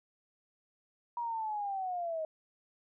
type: linear sweep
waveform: sine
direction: down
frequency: 960 to 622.3 Hz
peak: -33 dBFS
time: 1.17-2.25 s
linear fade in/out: 2 ms
effects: none